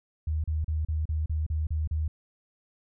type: tone bursts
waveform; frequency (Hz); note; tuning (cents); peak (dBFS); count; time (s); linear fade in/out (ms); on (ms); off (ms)
sine; 77.78; D#2; 0; -25; 9; 0.27-2.08; 5; 170; 35
effects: none